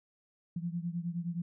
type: beating tone pair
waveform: sine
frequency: 169 / 178.6 Hz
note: E3 / F3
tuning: +43 / +39 cents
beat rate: 9.6 Hz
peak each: -35 / -38 dBFS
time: 0.56-1.42 s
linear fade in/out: 5 ms
effects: none